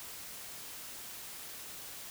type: silence
effects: white hiss -46 dBFS RMS until 2.1 s